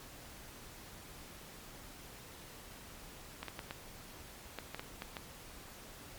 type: clicks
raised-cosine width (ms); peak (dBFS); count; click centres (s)
0.3; -24; 9; 3.43 / 3.483 / 3.592 / 3.709 / 4.587 / 4.746 / 4.795 / 5.021 / 5.168
effects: pink hiss -52 dBFS RMS until 6.18 s + MP3 96 kbps